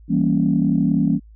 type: chord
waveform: sine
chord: E diminished seventh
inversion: none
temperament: equal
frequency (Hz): 164.81 / 196 / 233.1 / 277.2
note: E3 / G3 / Bb3 / Db4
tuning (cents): 0 / 0 / 0 / 0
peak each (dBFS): -20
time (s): 0.08-1.2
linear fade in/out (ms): 50
effects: tanh soft clip ceiling -5 dBFS + added 54 Hz sine -42 dBFS peak until 1.35 s